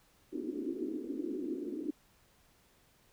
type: band-pass noise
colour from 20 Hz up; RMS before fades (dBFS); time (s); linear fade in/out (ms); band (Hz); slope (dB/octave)
white; -38; 0.32-1.91; 10; 260 to 360; 48
effects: pink hiss -67 dBFS RMS until 3.12 s